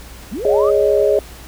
sine linear sweep, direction up, 154.1 to 1290 Hz, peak -22 dBFS, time 0.31-0.71 s, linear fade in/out 20 ms
sine chord, Ab suspended fourth, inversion none, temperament equal with one note detuned, 415.3 / 558.5 / 622.3 Hz, Ab4 / Db5 / Eb5, 0 / +13 / 0 cents, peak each -14 / -16 / -17 dBFS, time 0.45-1.19 s, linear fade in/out 2 ms
effects added 60 Hz sine -37 dBFS peak until 1.47 s + pink hiss -39 dBFS RMS until 1.47 s

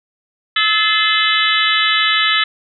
harmonic tone with a mistuned harmonic, 432.3 Hz, A4, 31 cents flat, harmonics 3 / 4 / 5 / 6 / 7 / 8 / 9, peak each -19 / -19 / -19 / -25 / -19 / -20 / -21 dBFS, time 0.56-2.44 s, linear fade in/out 5 ms, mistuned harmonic 5, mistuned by -70 cents, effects none

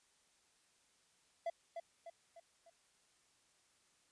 triangle tone with echo, 673 Hz, E5, 36 cents sharp, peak -34 dBFS, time 1.46-1.5 s, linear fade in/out 5 ms, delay 300 ms, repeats 4, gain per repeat -6 dB, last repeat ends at 2.7 s, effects white hiss -73 dBFS RMS until 4.11 s + resampled to 22050 Hz

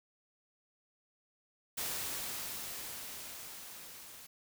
white noise with level ramp, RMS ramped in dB -37 to -52 dBFS, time 1.77-4.27 s, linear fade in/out 10 ms, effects none

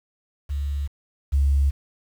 sine tone pair in turn, 71.1 / 69.8 Hz, C#2 / C#2, +45 / +13 cents, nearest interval unison, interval 32 cents, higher first, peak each -23 / -15 dBFS, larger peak second, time 0.49-0.88 / 1.32-1.71 s, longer neither, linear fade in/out 20 ms, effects tanh soft clip ceiling -11 dBFS + 8-bit

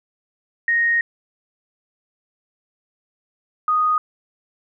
sine tone pair in turn, 1864.7 / 1241.2 Hz, A#6 / D#6, 0 / -5 cents, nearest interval perfect fifth, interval 705 cents, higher first, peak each -15 dBFS, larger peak neither, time 0.68-1.01 / 3.68-3.98 s, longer first, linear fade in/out 2 ms, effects none

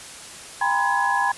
sine tone cluster, 800 / 960 / 1020 / 1684 Hz, G5 / B5 / C6 / G#6, +35 / -49 / -44 / +24 cents, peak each -24 dBFS, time 0.61-1.32 s, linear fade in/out 5 ms, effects white hiss -39 dBFS RMS until 1.37 s + resampled to 24000 Hz

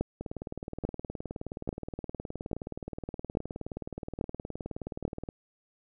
two click trains, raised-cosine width 2 ms, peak -23 / -15 dBFS, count 98 / 7, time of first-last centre 0.21-5.289 / 0.01-5.052 s, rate 19.1 / 1.19 Hz, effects none

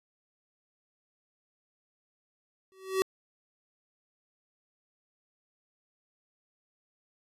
square tone with exponential growth, 380.5 Hz, F#4, 48 cents sharp, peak -22 dBFS, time 2.72-3.02 s, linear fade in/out 0 ms, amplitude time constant 64 ms, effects resampled to 32000 Hz

